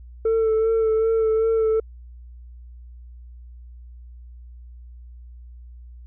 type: tone with vibrato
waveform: sine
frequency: 445 Hz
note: A4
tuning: 20 cents sharp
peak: -14 dBFS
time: 0.25-1.8 s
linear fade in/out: 5 ms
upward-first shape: sine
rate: 2.6 Hz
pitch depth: 23 cents each way
effects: tanh soft clip ceiling -16 dBFS + added 60 Hz sine -39 dBFS peak until 6.06 s